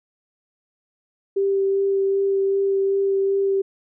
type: tone with vibrato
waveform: sine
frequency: 392 Hz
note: G4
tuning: in tune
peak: -17 dBFS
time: 1.36-3.62 s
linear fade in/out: 10 ms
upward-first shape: sine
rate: 2.6 Hz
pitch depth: 10 cents each way
effects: none